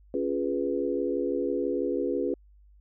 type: chord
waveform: sine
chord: C# dominant seventh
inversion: none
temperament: equal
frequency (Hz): 277.2 / 349.2 / 415.3 / 493.9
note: C#4 / E#4 / G#4 / B4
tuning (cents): 0 / 0 / 0 / 0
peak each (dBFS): -31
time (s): 0.14-2.34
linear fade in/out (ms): 2
effects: added 50 Hz sine -53 dBFS peak until 2.8 s